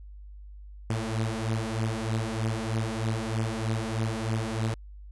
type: beating tone pair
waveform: sawtooth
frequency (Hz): 110 / 113.2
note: A2 / A2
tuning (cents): 0 / +50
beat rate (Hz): 3.2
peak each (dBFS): -26 / -27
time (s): 0.9-4.74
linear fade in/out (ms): 0
effects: added 50 Hz sine -42 dBFS peak until 5.11 s + resampled to 24000 Hz